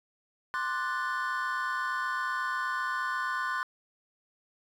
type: chord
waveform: triangle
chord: D dominant seventh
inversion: third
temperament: equal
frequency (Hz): 1046.5 / 1174.7 / 1480 / 1760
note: C6 / D6 / F#6 / A6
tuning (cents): 0 / 0 / 0 / 0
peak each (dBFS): -31 / -35 / -31 / -35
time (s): 0.54-3.63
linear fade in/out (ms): 0
effects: tanh soft clip ceiling -20 dBFS